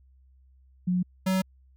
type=tone pair in turn; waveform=sine / square; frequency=180.6 / 188.35 Hz; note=F#3 / F#3; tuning=-42 / +31 cents; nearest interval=minor second; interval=73 cents; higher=second; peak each=-22 / -23 dBFS; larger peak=first; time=0.87-1.03 / 1.26-1.42 s; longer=neither; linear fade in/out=10 ms; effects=added 65 Hz sine -55 dBFS peak until 1.76 s